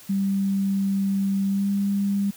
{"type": "tone with pitch glide", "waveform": "sine", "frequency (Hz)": [196, 199.54], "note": ["G3", "G3"], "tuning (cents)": [0, 31], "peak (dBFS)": -20, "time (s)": [0.09, 2.31], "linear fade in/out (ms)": 10, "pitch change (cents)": 31, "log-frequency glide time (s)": [1.48, 1.69], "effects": ["white hiss -47 dBFS RMS until 2.36 s"]}